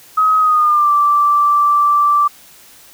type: tone with pitch glide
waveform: sine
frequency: 1268 to 1169.5 Hz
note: D#6 to D6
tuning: +32 to -8 cents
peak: -9 dBFS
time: 0.17-2.28 s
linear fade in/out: 10 ms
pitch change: -140 cents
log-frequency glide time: 0.38-0.92 s
effects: white hiss -43 dBFS RMS until 2.93 s